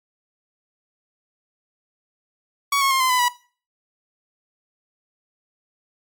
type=tone with pitch steps; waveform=sawtooth; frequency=1124 / 1092.6 / 1062.1 / 1032.5 / 1003.7 / 975.7 Hz; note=C#6 / C#6 / C6 / C6 / B5 / B5; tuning=+24 / -25 / +26 / -23 / +28 / -21 cents; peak=-13 dBFS; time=2.72-3.284 s; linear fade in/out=5 ms; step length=94 ms; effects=noise-tail reverb RT60 0.4 s tail -19 dB re dry + MP3 96 kbps